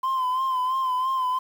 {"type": "tone with vibrato", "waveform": "sine", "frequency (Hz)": 1032, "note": "C6", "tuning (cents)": -24, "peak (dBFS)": -19, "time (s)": [0.03, 1.39], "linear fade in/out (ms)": 10, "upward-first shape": "sine", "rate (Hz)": 3, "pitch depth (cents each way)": 48, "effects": ["tanh soft clip ceiling -21 dBFS", "8-bit"]}